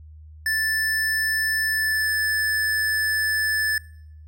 square tone with pitch glide, 1760 to 1743.8 Hz, A6 to A6, 0 to -16 cents, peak -21 dBFS, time 0.46-3.78 s, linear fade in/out 2 ms, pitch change -16 cents, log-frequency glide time 1.64-2.16 s, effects noise-tail reverb RT60 0.7 s tail -22 dB re dry + added 77 Hz sine -41 dBFS peak until 4.27 s

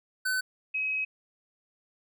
square / sine tone pair in turn, 1514 / 2546 Hz, F#6 / D#7, +39 / +39 cents, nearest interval major sixth, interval 900 cents, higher second, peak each -27 dBFS, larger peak neither, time 0.25-0.41 / 0.74-1.05 s, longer second, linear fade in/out 10 ms, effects none

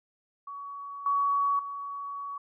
sine tone with level steps, 1127 Hz, C#6, 28 cents sharp, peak -37 / -23 / -34 dBFS, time 0.47-2.38 s, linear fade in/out 5 ms, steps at 1.06 / 1.59 s, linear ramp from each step 2 ms, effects none

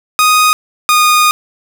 sawtooth tone pair in turn, 1244.5 / 1229.5 Hz, D#6 / D#6, 0 / -21 cents, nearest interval unison, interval 21 cents, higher first, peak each -3 dBFS, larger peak neither, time 0.19-0.53 / 0.89-1.31 s, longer second, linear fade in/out 0 ms, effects none

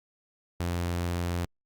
sawtooth tone, 87 Hz, F2, 6 cents flat, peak -24 dBFS, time 0.6-1.45 s, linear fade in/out 0 ms, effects Opus 48 kbps

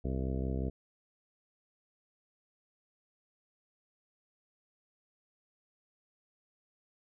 harmonic tone with a mistuned harmonic, 65.41 Hz, C2, in tune, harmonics 1 / 2 / 3 / 4 / 5 / 6 / 7 / 8 / 9 / 10, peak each -34 / -38 / -40 / -41 / -46 / -44 / -45 / -52 / -53 / -50 dBFS, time 0.04-0.7 s, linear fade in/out 10 ms, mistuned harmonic 10, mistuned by +20 cents, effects none

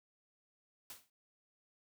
white noise with exponential decay, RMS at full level -45 dBFS, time 0.9-1.1 s, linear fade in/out 2 ms, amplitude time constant 43 ms, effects none

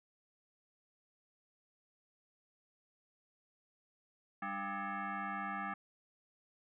sine tone with frequency modulation, 198.2 Hz, G3, 19 cents sharp, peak -37 dBFS, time 4.42-5.74 s, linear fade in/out 5 ms, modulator 496 Hz, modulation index 3.4, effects none

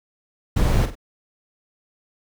brown noise with echo, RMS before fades -18 dBFS, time 0.56-0.86 s, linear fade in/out 10 ms, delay 47 ms, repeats 2, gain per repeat -9 dB, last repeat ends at 0.954 s, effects none

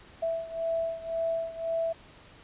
sine beating tone pair, 659.3 / 661.2 Hz, E5 / E5, 0 / +5 cents, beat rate 1.9 Hz, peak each -30 / -33 dBFS, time 0.22-1.93 s, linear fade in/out 10 ms, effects pink hiss -53 dBFS RMS until 2.43 s + resampled to 8000 Hz

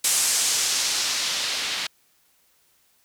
blue noise with low-pass filter sweep, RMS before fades -24 dBFS, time 0.04-1.87 s, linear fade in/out 5 ms, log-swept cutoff 8700 to 3400 Hz, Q 1.2, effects white hiss -63 dBFS RMS until 3.04 s

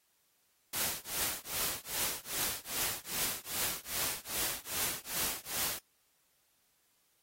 white noise with tremolo, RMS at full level -32 dBFS, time 0.73-5.79 s, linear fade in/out 5 ms, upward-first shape triangle, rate 2.5 Hz, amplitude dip 100%, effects white hiss -73 dBFS RMS until 7.22 s + AAC 48 kbps

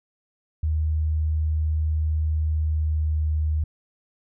sine tone with pitch glide, 77.78 to 77.11 Hz, D#2 to D#2, 0 to -15 cents, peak -20 dBFS, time 0.63-3.64 s, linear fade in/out 5 ms, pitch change -15 cents, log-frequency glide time 2.5-3.26 s, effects none

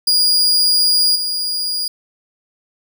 40% pulse tone with level steps, 4863 Hz, D#8, 40 cents flat, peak -10 / -17 dBFS, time 0.07-1.88 s, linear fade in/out 5 ms, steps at 1.15 s, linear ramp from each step 10 ms, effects none

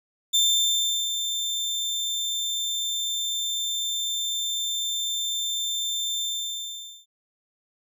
30% pulse tone with ADSR envelope, 3572 Hz, A7, 25 cents sharp, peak -15 dBFS, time 0.33-7.06 s, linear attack 17 ms, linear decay 740 ms, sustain -8 dB, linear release 840 ms, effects none

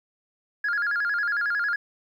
sine tone with vibrato, 1533 Hz, G6, 39 cents flat, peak -21 dBFS, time 0.64-1.76 s, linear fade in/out 5 ms, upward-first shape square, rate 11 Hz, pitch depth 150 cents each way, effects tanh soft clip ceiling -20 dBFS + 10-bit

